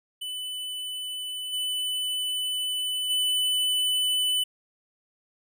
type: tone with level steps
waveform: square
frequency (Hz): 2998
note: F#7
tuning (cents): +22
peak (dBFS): -32 / -27 / -23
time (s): 0.21-4.44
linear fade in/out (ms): 10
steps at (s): 1.52 / 3.09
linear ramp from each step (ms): 20
effects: none